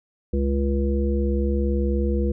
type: harmonic tone with a mistuned harmonic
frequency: 69.2 Hz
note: C#2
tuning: 2 cents flat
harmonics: 1 / 3 / 5 / 7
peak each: -21 / -26 / -28 / -29 dBFS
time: 0.33-2.32 s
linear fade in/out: 5 ms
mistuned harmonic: 1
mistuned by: -17 cents
effects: none